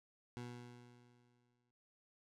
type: tone with exponential decay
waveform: 20% pulse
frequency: 121.6 Hz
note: B2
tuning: 26 cents flat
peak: -39 dBFS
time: 0.37-1.71 s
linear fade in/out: 0 ms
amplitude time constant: 290 ms
effects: low-pass 8000 Hz 12 dB/octave